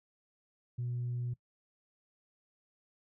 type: tone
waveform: sine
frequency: 121.9 Hz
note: B2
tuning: 22 cents flat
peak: -32 dBFS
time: 0.78-1.34 s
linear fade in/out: 10 ms
effects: noise-tail reverb RT60 0.1 s tail -21 dB re dry + tanh soft clip ceiling -30 dBFS